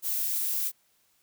violet noise, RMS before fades -29 dBFS, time 0.02-0.72 s, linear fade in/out 50 ms, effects white hiss -68 dBFS RMS until 1.22 s

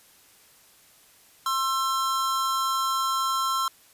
square tone pair together, 1063.6 / 1340 Hz, C6 / E6, +28 / +28 cents, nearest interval major third, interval 400 cents, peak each -27 dBFS, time 1.46-3.68 s, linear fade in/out 2 ms, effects white hiss -56 dBFS RMS until 3.93 s + resampled to 32000 Hz

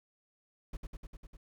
brown noise with echo, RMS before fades -39 dBFS, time 0.73-0.77 s, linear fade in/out 5 ms, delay 100 ms, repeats 6, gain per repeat -2 dB, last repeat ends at 1.37 s, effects none

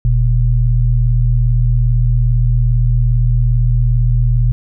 sine tone pair together, 42.43 / 120 Hz, F1 / B2, -49 / -49 cents, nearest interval octave + tritone, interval 1800 cents, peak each -12 dBFS, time 0.05-4.52 s, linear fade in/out 0 ms, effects none

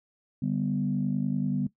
sine chord, G major, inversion second, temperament equal with one note detuned, 146.32 / 196 / 246.9 Hz, D3 / G3 / B3, -6 / 0 / 0 cents, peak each -29 dBFS, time 0.42-1.67 s, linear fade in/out 5 ms, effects noise-tail reverb RT60 0.1 s tail -17 dB re dry + tanh soft clip ceiling -16 dBFS

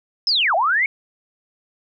sine linear two-way sweep, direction down then up, 5300 to 622.3 to 2246 Hz, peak -15 dBFS, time 0.27-0.86 s, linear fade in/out 2 ms, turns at 0.55 s, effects none

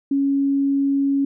sine tone, 277.2 Hz, C#4, in tune, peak -16 dBFS, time 0.11-1.25 s, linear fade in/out 5 ms, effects none

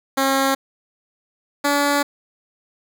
10% pulse tone pair in turn, 270.3 / 286.4 Hz, C#4 / D4, -44 / -43 cents, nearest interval minor second, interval 101 cents, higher second, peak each -8 dBFS, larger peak neither, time 0.17-0.55 / 1.64-2.03 s, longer second, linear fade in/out 10 ms, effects none

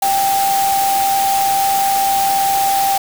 sine tone in noise, 786 Hz, G5, 4 cents sharp, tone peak -13 dBFS, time 0.02-2.98 s, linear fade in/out 5 ms, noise white, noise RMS -22 dBFS, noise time 0.02-2.98 s, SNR +6 dB, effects none

